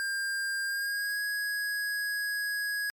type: tone with pitch glide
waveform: square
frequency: 1600 to 1662.2 Hz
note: G6 to G#6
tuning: +35 to +1 cents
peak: -30 dBFS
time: 0-2.9 s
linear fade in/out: 0 ms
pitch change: +66 cents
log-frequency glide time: 0.65-1.22 s
effects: MP3 96 kbps